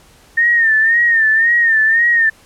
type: tone with vibrato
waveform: sine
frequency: 1823 Hz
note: A#6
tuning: 39 cents flat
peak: -9 dBFS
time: 0.37-2.3 s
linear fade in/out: 10 ms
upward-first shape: sine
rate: 1.9 Hz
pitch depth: 73 cents each way
effects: pink hiss -47 dBFS RMS until 2.45 s + low-pass 12000 Hz 12 dB/octave